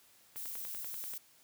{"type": "click train", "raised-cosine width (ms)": 0.3, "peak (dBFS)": -33, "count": 9, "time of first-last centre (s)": [0.36, 1.137], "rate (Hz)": 10.3}
{"type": "noise", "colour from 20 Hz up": "violet", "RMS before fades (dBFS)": -42, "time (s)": [0.36, 1.18], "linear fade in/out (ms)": 5}
{"effects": ["white hiss -64 dBFS RMS until 1.43 s", "high-pass 60 Hz 12 dB/octave"]}